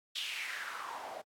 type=noise with band-pass filter sweep; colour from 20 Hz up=white; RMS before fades=-41 dBFS; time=0.15-1.22 s; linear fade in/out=10 ms; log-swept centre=3400 to 610 Hz; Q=4.4; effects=AAC 64 kbps